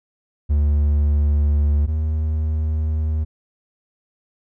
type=tone pair in turn; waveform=triangle; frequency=73.3 / 77.66 Hz; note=D2 / D#2; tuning=-3 / -3 cents; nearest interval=minor second; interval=100 cents; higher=second; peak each=-12 / -16 dBFS; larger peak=first; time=0.49-1.87 / 1.87-3.25 s; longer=neither; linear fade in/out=20 ms; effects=none